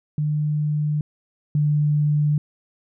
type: tone pair in turn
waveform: sine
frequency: 150.1 / 148.63 Hz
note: D3 / D3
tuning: +38 / +21 cents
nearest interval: unison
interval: 17 cents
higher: first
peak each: -19 / -16 dBFS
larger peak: second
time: 0.18-1.01 / 1.55-2.38 s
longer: neither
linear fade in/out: 2 ms
effects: none